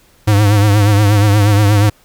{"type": "tone with vibrato", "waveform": "square", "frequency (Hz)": 103.3, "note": "G#2", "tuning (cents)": -9, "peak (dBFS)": -8, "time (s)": [0.27, 1.9], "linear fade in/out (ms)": 10, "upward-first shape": "triangle", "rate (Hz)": 8.4, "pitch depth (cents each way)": 78, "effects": ["pink hiss -50 dBFS RMS until 2.04 s"]}